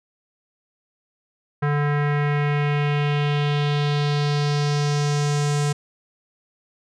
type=tone with low-pass filter sweep; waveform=square; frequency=146 Hz; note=D3; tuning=10 cents flat; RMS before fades=-21 dBFS; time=1.62-5.73 s; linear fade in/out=10 ms; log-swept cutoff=1600 to 7900 Hz; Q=2.3; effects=none